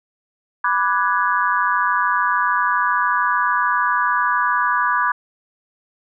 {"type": "chord", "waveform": "sine", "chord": "G# half-diminished seventh", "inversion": "first", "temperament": "equal with one note detuned", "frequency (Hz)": [987.8, 1174.7, 1480, 1667], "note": ["B5", "D6", "F#6", "G#6"], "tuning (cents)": [0, 0, 0, 6], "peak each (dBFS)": [-20, -20, -23, -22], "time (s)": [0.64, 5.12], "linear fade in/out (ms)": 5, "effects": []}